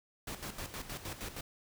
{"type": "noise with tremolo", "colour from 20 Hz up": "pink", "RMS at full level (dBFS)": -41, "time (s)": [0.27, 1.41], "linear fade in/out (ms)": 5, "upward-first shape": "square", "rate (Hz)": 6.4, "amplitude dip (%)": 65, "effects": []}